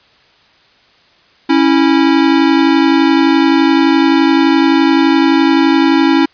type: tone pair together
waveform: square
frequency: 275.8 / 327.5 Hz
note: C#4 / E4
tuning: -9 / -11 cents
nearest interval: minor third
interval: 298 cents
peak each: -11 dBFS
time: 1.49-6.26 s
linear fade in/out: 10 ms
effects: white hiss -49 dBFS RMS until 6.33 s + resampled to 11025 Hz